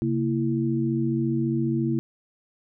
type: tone cluster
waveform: sine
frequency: 134.1 / 228.7 / 332.1 Hz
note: C3 / A#3 / E4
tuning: +43 / -33 / +13 cents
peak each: -26 dBFS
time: 0.02-1.99 s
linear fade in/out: 0 ms
effects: none